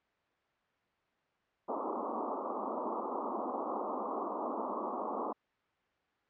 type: band-pass noise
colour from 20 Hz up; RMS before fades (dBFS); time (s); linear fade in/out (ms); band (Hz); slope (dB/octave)
white; -37; 1.68-5.33; 10; 210 to 1200; 96
effects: white hiss -74 dBFS RMS until 6.29 s + low-pass 2000 Hz 12 dB/octave